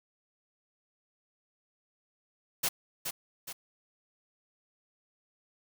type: noise with echo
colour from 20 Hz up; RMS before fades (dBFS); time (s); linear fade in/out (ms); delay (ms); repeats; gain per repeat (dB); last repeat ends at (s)
white; -29; 2.63-2.69; 10; 420; 2; -6; 3.53
effects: none